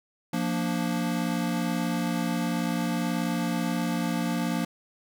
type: chord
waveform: square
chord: Bb major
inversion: second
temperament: equal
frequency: 174.61 / 233.1 / 293.7 Hz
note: F3 / Bb3 / D4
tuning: 0 / 0 / 0 cents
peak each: -30 / -30 / -33 dBFS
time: 0.33-4.65 s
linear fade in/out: 5 ms
effects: none